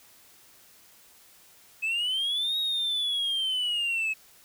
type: linear two-way sweep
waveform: sine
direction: up then down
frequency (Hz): 2564 to 3795 to 2564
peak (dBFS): -23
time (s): 1.82-4.14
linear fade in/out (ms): 20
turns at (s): 2.58
effects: tanh soft clip ceiling -24 dBFS + white hiss -56 dBFS RMS until 4.44 s